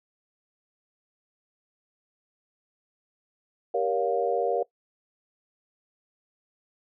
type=chord; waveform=sine; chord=G half-diminished seventh; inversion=none; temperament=just; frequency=392 / 470.4 / 564.5 / 705.6 Hz; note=G4 / Bb4 / Db5 / F5; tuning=0 / +16 / +31 / +18 cents; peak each=-31 / -26 / -29 / -29 dBFS; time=3.74-4.63 s; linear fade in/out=5 ms; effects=noise-tail reverb RT60 0.1 s tail -20 dB re dry